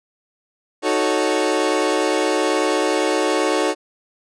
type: chord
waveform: 30% pulse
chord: D# half-diminished seventh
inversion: none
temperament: equal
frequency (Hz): 311.1 / 370 / 440 / 554.4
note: D#4 / F#4 / A4 / C#5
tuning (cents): 0 / 0 / 0 / 0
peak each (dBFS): -20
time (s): 0.82-3.75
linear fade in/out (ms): 50
effects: resampled to 22050 Hz